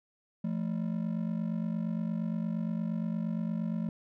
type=ring-modulated tone; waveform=triangle; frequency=196 Hz; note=G3; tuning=in tune; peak=-25 dBFS; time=0.44-3.89 s; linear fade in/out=2 ms; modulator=24.3 Hz; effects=none